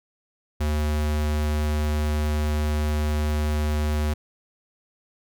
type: tone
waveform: square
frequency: 75.4 Hz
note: D2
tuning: 46 cents sharp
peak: -22 dBFS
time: 0.6-4.14 s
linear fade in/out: 10 ms
effects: none